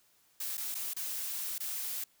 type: noise with dropouts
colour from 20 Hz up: blue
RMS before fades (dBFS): -37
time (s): 0.4-2.04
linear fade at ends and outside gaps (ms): 5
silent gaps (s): 0.572-0.577 / 0.745-0.75 / 0.936-0.964 / 1.582-1.602
effects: white hiss -68 dBFS RMS until 2.2 s